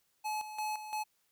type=tone with tremolo; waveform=square; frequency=855 Hz; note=A5; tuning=50 cents flat; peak=-34 dBFS; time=0.24-1.04 s; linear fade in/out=20 ms; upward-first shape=square; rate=2.9 Hz; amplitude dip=65%; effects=white hiss -75 dBFS RMS until 1.31 s